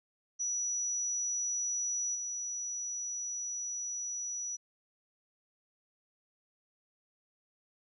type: tone with level steps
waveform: sine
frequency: 5880 Hz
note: F#8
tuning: 12 cents flat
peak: -31 / -35 dBFS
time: 0.39-4.57 s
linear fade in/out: 20 ms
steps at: 2.14 s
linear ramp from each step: 20 ms
effects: none